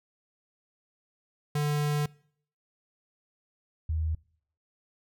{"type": "tone pair in turn", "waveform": ["square", "sine"], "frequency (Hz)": [147.7, 79.31], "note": ["D3", "D#2"], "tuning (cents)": [10, 34], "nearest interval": "major seventh", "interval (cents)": 1076, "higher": "first", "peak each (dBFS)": -26, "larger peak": "neither", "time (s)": [[1.55, 2.06], [3.89, 4.15]], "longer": "first", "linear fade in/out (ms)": 5, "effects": ["noise-tail reverb RT60 0.6 s tail -24 dB re dry"]}